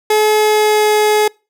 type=tone with pitch glide; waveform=30% pulse; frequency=427.3 to 423.9 Hz; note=G#4 to G#4; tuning=+49 to +35 cents; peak=-7 dBFS; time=0.1-1.28 s; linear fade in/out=5 ms; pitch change=-14 cents; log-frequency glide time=0.35-0.91 s; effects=noise-tail reverb RT60 0.3 s tail -26 dB re dry